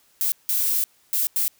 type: noise bursts at uneven times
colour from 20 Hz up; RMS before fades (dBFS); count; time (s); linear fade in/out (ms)
violet; -22; 4; 0.21-0.32 / 0.49-0.84 / 1.13-1.27 / 1.36-1.48; 0
effects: white hiss -60 dBFS RMS until 1.59 s